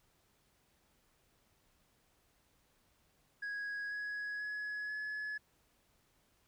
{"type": "tone with pitch steps", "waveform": "sine", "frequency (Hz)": [1657, 1672.4, 1687.9, 1703.6], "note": ["G#6", "G#6", "G#6", "G#6"], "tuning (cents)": [-4, 12, 28, 44], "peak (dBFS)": -35, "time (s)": [3.42, 5.38], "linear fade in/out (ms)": 10, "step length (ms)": 490, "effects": ["tanh soft clip ceiling -37 dBFS", "pink hiss -73 dBFS RMS until 6.47 s"]}